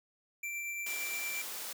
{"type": "tone with tremolo", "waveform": "square", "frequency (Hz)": 2349, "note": "D7", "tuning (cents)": 0, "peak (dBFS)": -36, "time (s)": [0.43, 1.42], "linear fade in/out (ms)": 5, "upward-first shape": "triangle", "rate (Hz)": 8.7, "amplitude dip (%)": 25}
{"type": "noise", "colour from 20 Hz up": "white", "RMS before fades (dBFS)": -41, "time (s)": [0.86, 1.73], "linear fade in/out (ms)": 5}
{"effects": ["high-pass 300 Hz 12 dB/octave"]}